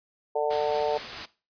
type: harmonic tone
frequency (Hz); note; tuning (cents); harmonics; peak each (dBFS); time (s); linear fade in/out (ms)
148.8; D3; +23; 3 / 4 / 5 / 6; -26 / -28 / -30 / -32; 0.35-0.98; 10
type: noise with tremolo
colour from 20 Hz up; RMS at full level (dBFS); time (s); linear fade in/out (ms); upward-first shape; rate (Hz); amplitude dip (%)
white; -34; 0.5-1.26; 10; sine; 4.7; 25
effects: noise-tail reverb RT60 0.3 s tail -17 dB re dry + resampled to 11025 Hz